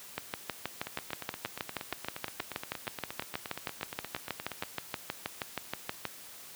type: two click trains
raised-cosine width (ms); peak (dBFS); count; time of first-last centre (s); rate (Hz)
0.3; -21 / -16; 33 / 38; 0.87-4.635 / 0.18-6.053; 8.5 / 6.3
effects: white hiss -49 dBFS RMS until 6.55 s + high-pass 80 Hz 12 dB/octave